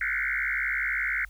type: tone with frequency modulation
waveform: sine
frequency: 1822 Hz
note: A#6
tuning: 40 cents flat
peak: -25 dBFS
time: 0.01-1.25 s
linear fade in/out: 2 ms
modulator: 65.8 Hz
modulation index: 5.7
effects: added 50 Hz sine -45 dBFS peak until 1.29 s + white hiss -61 dBFS RMS until 1.29 s